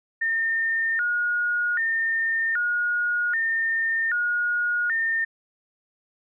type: tone with vibrato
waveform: sine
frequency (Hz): 1617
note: G#6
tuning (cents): -47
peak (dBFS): -21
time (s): 0.21-5.25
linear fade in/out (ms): 10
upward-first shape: square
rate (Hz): 0.64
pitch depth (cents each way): 200
effects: none